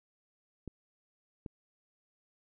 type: clicks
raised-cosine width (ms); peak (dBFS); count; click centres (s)
3; -28; 2; 0.677 / 1.462
effects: none